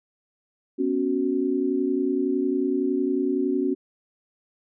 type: chord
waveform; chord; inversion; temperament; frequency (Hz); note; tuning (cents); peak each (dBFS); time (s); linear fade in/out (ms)
sine; B suspended second; none; just; 246.9 / 277.8 / 370.4; B3 / C#4 / F#4; 0 / +4 / +2; -28 / -24 / -25; 0.78-3.75; 20
effects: none